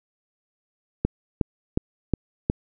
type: click train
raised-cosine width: 3 ms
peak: -7 dBFS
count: 5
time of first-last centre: 1.05-2.499 s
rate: 2.76 Hz
effects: none